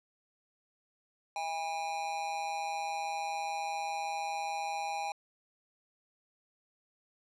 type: tone with amplitude modulation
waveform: square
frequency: 811 Hz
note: G#5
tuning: 41 cents flat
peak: -31 dBFS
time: 1.36-5.12 s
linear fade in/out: 2 ms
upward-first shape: sine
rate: 165 Hz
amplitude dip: 70%
effects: low-pass 7000 Hz 12 dB/octave